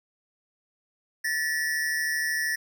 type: tone pair together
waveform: square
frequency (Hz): 1760 / 1912.9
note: A6 / A#6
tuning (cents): 0 / +44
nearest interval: minor second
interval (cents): 144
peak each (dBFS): -28 / -30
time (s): 1.24-2.56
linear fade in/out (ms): 10
effects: none